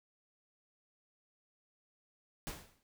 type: noise with exponential decay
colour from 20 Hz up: pink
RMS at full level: -40 dBFS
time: 2.47-2.83 s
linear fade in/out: 0 ms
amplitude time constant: 78 ms
effects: none